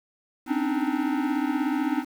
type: tone cluster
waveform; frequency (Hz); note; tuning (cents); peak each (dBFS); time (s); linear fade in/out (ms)
square; 258.8 / 277.2 / 296.2 / 312.6; C4 / C#4 / D4 / D#4; -19 / 0 / +15 / +8; -29 / -32 / -28 / -31; 0.46-2.05; 50
effects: low-pass 2000 Hz 12 dB/octave + 8-bit